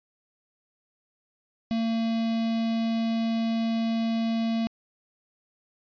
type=tone with notch filter; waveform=square; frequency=226.9 Hz; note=A#3; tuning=47 cents flat; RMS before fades=-26 dBFS; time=1.71-4.67 s; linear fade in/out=0 ms; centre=1400 Hz; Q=0.81; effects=resampled to 11025 Hz